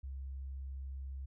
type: tone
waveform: sine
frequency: 67.1 Hz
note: C2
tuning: 44 cents sharp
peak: -40 dBFS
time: 0.03-1.26 s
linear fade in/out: 10 ms
effects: none